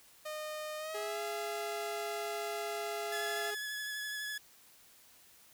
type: tone with pitch glide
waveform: sawtooth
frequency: 613 to 680.2 Hz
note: D#5 to F5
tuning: -26 to -46 cents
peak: -35 dBFS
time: 0.25-3.51 s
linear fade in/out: 10 ms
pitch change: +180 cents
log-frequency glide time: 0.78-1.21 s
type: tone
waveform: sawtooth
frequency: 415.3 Hz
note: G#4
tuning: in tune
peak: -35 dBFS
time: 0.94-3.55 s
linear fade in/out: 10 ms
type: tone with vibrato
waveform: sawtooth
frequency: 1700 Hz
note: G#6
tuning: 40 cents sharp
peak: -34 dBFS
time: 3.12-4.38 s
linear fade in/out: 5 ms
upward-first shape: triangle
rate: 12 Hz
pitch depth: 22 cents each way
effects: white hiss -61 dBFS RMS until 5.53 s

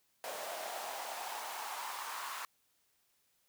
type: noise with high-pass filter sweep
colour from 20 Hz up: pink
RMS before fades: -42 dBFS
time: 0.24-2.45 s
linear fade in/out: 0 ms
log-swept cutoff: 610 to 1100 Hz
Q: 3.9
effects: white hiss -75 dBFS RMS until 3.48 s

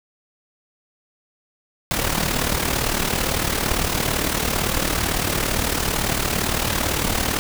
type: noise with amplitude modulation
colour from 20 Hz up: pink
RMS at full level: -19 dBFS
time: 1.91-7.39 s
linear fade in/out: 0 ms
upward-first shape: sine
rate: 37.8 Hz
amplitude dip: 65%
effects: none

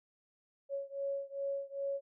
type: beating tone pair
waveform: sine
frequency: 554 / 556.5 Hz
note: C#5 / C#5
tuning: -1 / +7 cents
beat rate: 2.5 Hz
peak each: -38 / -39 dBFS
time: 0.69-2.01 s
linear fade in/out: 50 ms
effects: none

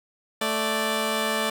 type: tone pair together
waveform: 10% pulse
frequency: 220 / 587.3 Hz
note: A3 / D5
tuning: 0 / 0 cents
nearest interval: octave + perfect fourth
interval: 1700 cents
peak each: -18 dBFS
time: 0.41-1.5 s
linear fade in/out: 5 ms
effects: none

